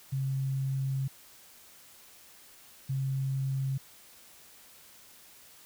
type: tone pair in turn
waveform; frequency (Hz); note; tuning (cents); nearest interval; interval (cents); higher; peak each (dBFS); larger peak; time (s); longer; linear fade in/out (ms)
sine; 134.5 / 134.5; C3 / C3; +48 / +48; unison; 0; neither; -28; neither; 0.12-1.08 / 2.89-3.78; first; 10
effects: white hiss -55 dBFS RMS until 5.65 s